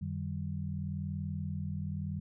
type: tone cluster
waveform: sine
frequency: 90.9 / 151.1 / 191.8 Hz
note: F#2 / D3 / G3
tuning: -30 / +50 / -37 cents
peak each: -38 / -38 / -39 dBFS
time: 0.01-2.2 s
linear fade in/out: 10 ms
effects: none